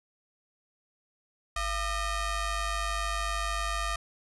sawtooth ring-modulated tone, 629 Hz, D#5, 19 cents sharp, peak -22 dBFS, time 1.56-3.96 s, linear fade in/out 5 ms, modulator 579 Hz, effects resampled to 24000 Hz + 10-bit

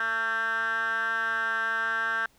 10% pulse tone with band-pass filter, 225.2 Hz, A3, 40 cents sharp, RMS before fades -28 dBFS, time 0-2.26 s, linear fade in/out 2 ms, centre 1600 Hz, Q 7.7, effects pink hiss -63 dBFS RMS until 2.38 s

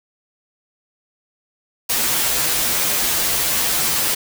white noise with comb filter, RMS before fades -19 dBFS, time 1.89-4.15 s, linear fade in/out 10 ms, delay 11 ms, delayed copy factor -0.8, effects none

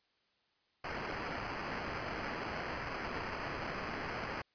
white noise with sample-and-hold, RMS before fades -40 dBFS, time 0.84-4.42 s, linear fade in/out 5 ms, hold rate 3675 Hz, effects white hiss -75 dBFS RMS until 4.54 s + resampled to 11025 Hz

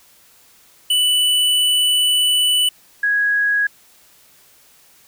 square / sine tone pair in turn, 2975 / 1659.1 Hz, F#7 / G#6, +9 / -2 cents, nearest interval minor seventh, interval 1011 cents, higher first, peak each -14 dBFS, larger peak neither, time 0.9-2.69 / 3.03-3.67 s, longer first, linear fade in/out 5 ms, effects white hiss -51 dBFS RMS until 5.07 s

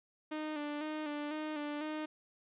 sawtooth tone with vibrato, 301 Hz, D4, 43 cents sharp, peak -33 dBFS, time 0.31-2.06 s, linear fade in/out 10 ms, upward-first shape square, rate 2 Hz, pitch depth 39 cents each way, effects resampled to 8000 Hz

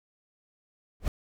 brown noise with exponential growth, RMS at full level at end -20 dBFS, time 1-1.08 s, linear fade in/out 1 ms, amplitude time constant 17 ms, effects none

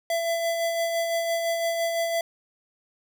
square tone with tremolo, 670 Hz, E5, 28 cents sharp, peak -23 dBFS, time 0.1-2.21 s, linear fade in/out 2 ms, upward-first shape sine, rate 5.9 Hz, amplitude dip 35%, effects none

